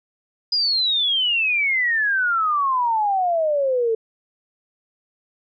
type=exponential sweep; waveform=sine; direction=down; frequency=4985 to 439.5 Hz; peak=-17 dBFS; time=0.52-3.95 s; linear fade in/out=5 ms; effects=none

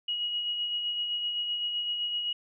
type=tone with tremolo; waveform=sine; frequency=2900 Hz; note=F#7; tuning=35 cents flat; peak=-27 dBFS; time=0.08-2.33 s; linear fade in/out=5 ms; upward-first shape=sine; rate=7.8 Hz; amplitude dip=35%; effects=none

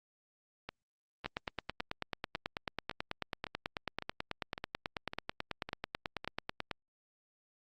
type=two click trains; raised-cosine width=0.3 ms; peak=-19 / -24 dBFS; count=51 / 11; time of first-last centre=1.26-6.713 / 0.69-6.246 s; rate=9.17 / 1.8 Hz; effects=Opus 48 kbps

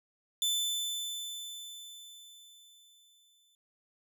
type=tone with exponential decay; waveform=sawtooth; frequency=3520 Hz; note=A7; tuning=in tune; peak=-24 dBFS; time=0.42-3.55 s; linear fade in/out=1 ms; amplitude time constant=680 ms; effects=none

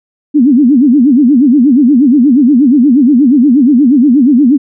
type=tone with vibrato; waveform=sine; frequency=265 Hz; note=C4; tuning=22 cents sharp; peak=-3 dBFS; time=0.34-4.58 s; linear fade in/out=20 ms; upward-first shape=sine; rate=8.4 Hz; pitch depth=240 cents each way; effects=none

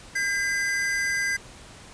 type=tone pair together; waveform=square; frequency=1606.9 / 2022 Hz; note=G6 / B6; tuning=+42 / +40 cents; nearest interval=major third; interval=398 cents; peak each=-27 dBFS; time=0.15-1.37 s; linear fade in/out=10 ms; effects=pink hiss -46 dBFS RMS until 1.93 s + resampled to 22050 Hz

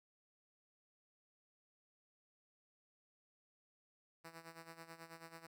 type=tone with tremolo; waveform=5% pulse; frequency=164.81 Hz; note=E3; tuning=in tune; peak=-39 dBFS; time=4.24-5.47 s; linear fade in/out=10 ms; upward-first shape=sine; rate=9.2 Hz; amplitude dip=75%; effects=none

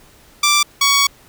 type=tone pair in turn; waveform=10% pulse; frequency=1174.7 / 1121.5 Hz; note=D6 / C#6; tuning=0 / +20 cents; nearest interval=minor second; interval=80 cents; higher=first; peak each=-3 dBFS; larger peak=neither; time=0.43-0.63 / 0.81-1.07 s; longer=second; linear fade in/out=5 ms; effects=pink hiss -48 dBFS RMS until 1.28 s

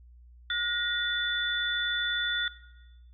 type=tone cluster; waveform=sine; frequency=1440 / 1881 / 3492 Hz; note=F#6 / A#6 / A7; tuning=-47 / +15 / -14 cents; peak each=-31 / -35 / -30 dBFS; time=0.5-2.48 s; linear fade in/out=2 ms; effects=noise-tail reverb RT60 1.0 s tail -17 dB re dry + added 60 Hz sine -50 dBFS peak until 3.13 s

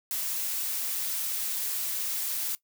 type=noise; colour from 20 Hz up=blue; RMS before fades=-31 dBFS; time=0.11-2.55 s; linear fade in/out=0 ms; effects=noise-tail reverb RT60 0.1 s tail -19 dB re dry

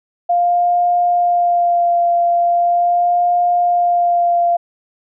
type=tone with vibrato; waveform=sine; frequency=698.5 Hz; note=F5; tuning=in tune; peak=-11 dBFS; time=0.29-4.57 s; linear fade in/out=10 ms; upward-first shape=sine; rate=0.4 Hz; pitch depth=17 cents each way; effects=none

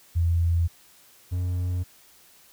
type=tone pair in turn; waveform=sine / triangle; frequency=84.6 / 89.63 Hz; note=E2 / F2; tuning=+45 / +45 cents; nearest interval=minor second; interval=100 cents; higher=second; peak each=-19 / -22 dBFS; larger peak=first; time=0.15-0.68 / 1.31-1.84 s; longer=neither; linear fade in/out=20 ms; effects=white hiss -55 dBFS RMS until 2.52 s

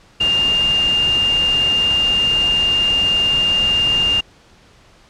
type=tone in noise; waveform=sine; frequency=2808 Hz; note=F7; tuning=9 cents sharp; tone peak=-13 dBFS; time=0.2-4.21 s; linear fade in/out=10 ms; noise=pink; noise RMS=-27 dBFS; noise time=0.2-4.21 s; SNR=+11 dB; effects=pink hiss -49 dBFS RMS until 5.09 s + low-pass 6000 Hz 12 dB/octave

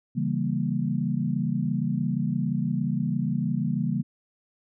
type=chord; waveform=sine; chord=C# diminished seventh; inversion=none; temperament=equal; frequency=138.59 / 164.81 / 196 / 233.1 Hz; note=C#3 / E3 / G3 / Bb3; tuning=0 / 0 / 0 / 0 cents; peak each=-29 dBFS; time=0.15-4.03 s; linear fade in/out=20 ms; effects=none

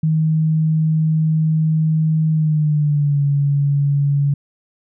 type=tone with pitch glide; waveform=sine; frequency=157.7 to 142.13 Hz; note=D#3 to C#3; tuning=+24 to +44 cents; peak=-13 dBFS; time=0.03-4.34 s; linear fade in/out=5 ms; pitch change=-180 cents; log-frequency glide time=2.31-3.22 s; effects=none

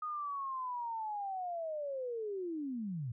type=linear sweep; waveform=sine; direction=down; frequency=1244.5 to 110 Hz; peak=-36 dBFS; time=0.02-3.12 s; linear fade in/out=5 ms; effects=none

